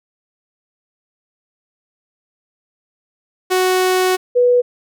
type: tone pair in turn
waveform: sawtooth / sine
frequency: 370 / 490.8 Hz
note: F#4 / B4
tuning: 0 / -11 cents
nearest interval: perfect fourth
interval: 489 cents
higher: second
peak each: -9 dBFS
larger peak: neither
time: 3.5-4.17 / 4.35-4.62 s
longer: first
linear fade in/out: 20 ms
effects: none